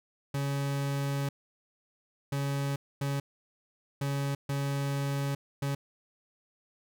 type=tone bursts at uneven times; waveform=40% pulse; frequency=139.9 Hz; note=C#3; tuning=16 cents sharp; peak=-28 dBFS; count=6; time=0.34-1.29 / 2.32-2.76 / 3.01-3.2 / 4.01-4.35 / 4.49-5.35 / 5.62-5.75 s; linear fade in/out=5 ms; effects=none